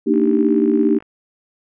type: chord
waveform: sine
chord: Eb major seventh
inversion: second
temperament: equal with one note detuned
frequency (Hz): 229.6 / 293.7 / 311.1 / 392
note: Bb3 / D4 / Eb4 / G4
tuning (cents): -26 / 0 / 0 / 0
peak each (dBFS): -18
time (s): 0.06-0.99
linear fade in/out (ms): 20
type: click train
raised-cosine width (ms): 0.5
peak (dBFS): -27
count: 47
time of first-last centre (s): 0.14-1.025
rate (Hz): 52
effects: none